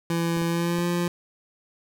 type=tone with pitch glide; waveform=25% pulse; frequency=168.1 to 174.03 Hz; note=E3 to F3; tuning=+34 to -6 cents; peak=-19 dBFS; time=0.1-1.08 s; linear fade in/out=2 ms; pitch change=+60 cents; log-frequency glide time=0.47-0.86 s
type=clicks; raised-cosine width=2 ms; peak=-25 dBFS; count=3; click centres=0.371 / 0.418 / 0.788 s
effects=none